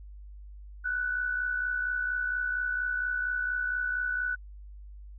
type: tone with amplitude modulation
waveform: sine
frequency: 1486 Hz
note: F#6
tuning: 7 cents sharp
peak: -25 dBFS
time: 0.84-4.36 s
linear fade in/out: 20 ms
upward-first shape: sine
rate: 64.3 Hz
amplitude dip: 55%
effects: added 50 Hz sine -43 dBFS peak until 5.18 s